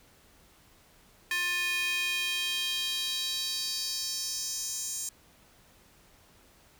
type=tone with high-pass filter sweep; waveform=square; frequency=353.6 Hz; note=F4; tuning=22 cents sharp; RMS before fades=-32 dBFS; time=1.31-5.09 s; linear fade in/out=2 ms; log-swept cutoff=2000 to 7100 Hz; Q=3.2; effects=pink hiss -60 dBFS RMS until 6.79 s